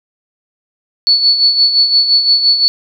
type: tone with tremolo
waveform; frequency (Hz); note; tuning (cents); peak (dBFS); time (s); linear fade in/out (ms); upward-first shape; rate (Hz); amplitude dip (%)
sine; 4435; C#8; 0; -5; 1.07-2.68; 0; sine; 5.8; 60
effects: none